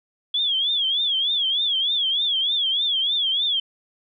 sine tone with vibrato, 3352 Hz, G#7, 15 cents sharp, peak -19 dBFS, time 0.34-3.6 s, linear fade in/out 5 ms, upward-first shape triangle, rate 3.3 Hz, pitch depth 160 cents each way, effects none

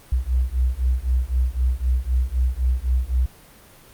sine beating tone pair, 61 / 64.9 Hz, B1 / C2, -21 / -13 cents, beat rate 3.9 Hz, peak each -21 dBFS, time 0.12-3.26 s, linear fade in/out 5 ms, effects pink hiss -48 dBFS RMS until 3.93 s + Opus 32 kbps

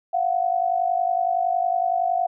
sine tone pair together, 691.2 / 742 Hz, F5 / F#5, -18 / +5 cents, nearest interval minor second, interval 123 cents, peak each -22 dBFS, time 0.13-2.27 s, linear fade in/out 10 ms, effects none

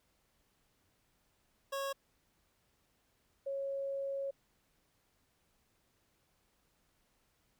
25% pulse / sine tone pair in turn, 550 / 550 Hz, C#5 / C#5, -14 / -14 cents, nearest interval unison, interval 0 cents, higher neither, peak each -32 / -35 dBFS, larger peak first, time 1.72-1.93 / 3.46-4.31 s, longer second, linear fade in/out 10 ms, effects pink hiss -75 dBFS RMS until 7.59 s

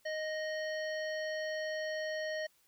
harmonic tone with a mistuned harmonic, 622.3 Hz, D#5, in tune, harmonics 1 / 3 / 5 / 7 / 9, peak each -36 / -40 / -50 / -50 / -53 dBFS, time 0.05-2.47 s, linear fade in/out 10 ms, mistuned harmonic 5, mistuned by -25 cents, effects white hiss -70 dBFS RMS until 2.67 s

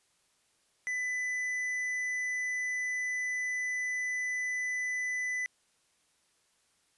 triangle tone with tanh clipping, 1998 Hz, B6, 20 cents sharp, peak -32 dBFS, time 0.87-5.46 s, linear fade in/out 0 ms, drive 11 dB, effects white hiss -71 dBFS RMS until 6.97 s + resampled to 24000 Hz

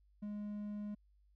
triangle tone, 207.7 Hz, G#3, in tune, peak -38 dBFS, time 0.22-0.95 s, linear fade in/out 10 ms, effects added 50 Hz sine -66 dBFS peak until 1.35 s

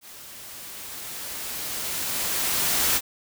white noise with level ramp, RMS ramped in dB -44 to -21 dBFS, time 0.01-3.01 s, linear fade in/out 50 ms, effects none

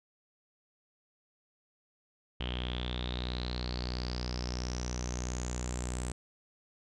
sawtooth tone with low-pass filter sweep, 61.5 Hz, B1, 7 cents flat, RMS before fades -36 dBFS, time 2.4-6.12 s, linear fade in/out 5 ms, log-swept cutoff 3100 to 8100 Hz, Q 9.9, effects none

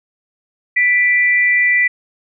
sine tone pair together, 1975.5 / 2354 Hz, B6 / D7, 0 / +3 cents, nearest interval minor third, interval 303 cents, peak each -11 / -18 dBFS, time 0.76-1.88 s, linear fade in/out 10 ms, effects none

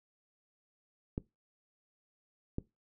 clicks, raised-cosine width 3 ms, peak -21 dBFS, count 2, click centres 1.179 / 2.584 s, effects noise-tail reverb RT60 0.2 s tail -20 dB re dry

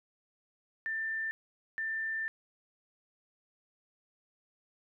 sine tone bursts at uneven times, 1784 Hz, A6, 23 cents sharp, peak -32 dBFS, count 2, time 0.86-1.31 / 1.78-2.28 s, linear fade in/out 0 ms, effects none

